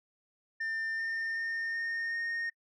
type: tone with pitch steps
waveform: sine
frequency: 1800 / 1811.5 / 1823 / 1834.6 / 1846.3 Hz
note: A6 / A6 / A#6 / A#6 / A#6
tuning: +39 / +50 / -39 / -28 / -17 cents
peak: -29 dBFS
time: 0.6-2.5 s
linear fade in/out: 10 ms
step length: 380 ms
effects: noise-tail reverb RT60 0.1 s tail -24 dB re dry + tanh soft clip ceiling -31 dBFS